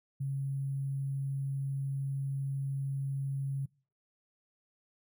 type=tone with sample-and-hold; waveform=sine; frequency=137.1 Hz; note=C#3; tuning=19 cents flat; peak=-31 dBFS; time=0.2-3.66 s; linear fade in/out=10 ms; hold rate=11025 Hz; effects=noise-tail reverb RT60 0.4 s tail -24 dB re dry